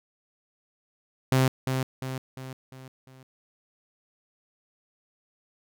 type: tone with echo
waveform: sawtooth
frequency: 130.81 Hz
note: C3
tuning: in tune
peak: -15 dBFS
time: 1.32-1.48 s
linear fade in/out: 2 ms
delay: 350 ms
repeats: 5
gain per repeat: -6 dB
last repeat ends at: 3.23 s
effects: none